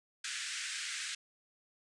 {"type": "band-pass noise", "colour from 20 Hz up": "pink", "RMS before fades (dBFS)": -40, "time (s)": [0.24, 1.15], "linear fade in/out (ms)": 5, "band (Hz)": [1500, 9100], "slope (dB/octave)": 48, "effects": ["resampled to 24000 Hz"]}